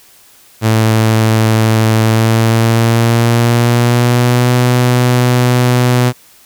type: tone with pitch glide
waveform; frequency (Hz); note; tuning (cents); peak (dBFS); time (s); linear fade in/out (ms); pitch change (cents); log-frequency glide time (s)
sawtooth; 110.9 to 123.76; A2 to B2; +14 to +4; -4; 0.61-6.13; 50; +190; 1.97-4.55
effects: white hiss -44 dBFS RMS until 6.45 s